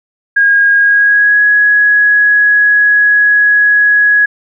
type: tone with pitch glide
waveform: sine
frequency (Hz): 1632 to 1673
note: G#6 to G#6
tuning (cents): -31 to +12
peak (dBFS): -5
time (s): 0.36-4.26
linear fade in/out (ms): 10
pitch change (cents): +43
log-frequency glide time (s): 0.78-1.42
effects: none